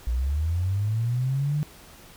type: linear sweep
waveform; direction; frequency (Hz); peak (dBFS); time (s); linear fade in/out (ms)
sine; up; 56.4 to 152.4; -22; 0.07-1.63; 0
effects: pink hiss -49 dBFS RMS until 2.16 s